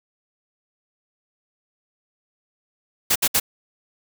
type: noise bursts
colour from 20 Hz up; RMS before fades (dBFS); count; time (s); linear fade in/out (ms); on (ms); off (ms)
white; -18; 3; 3.1-3.399; 10; 57; 64
effects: none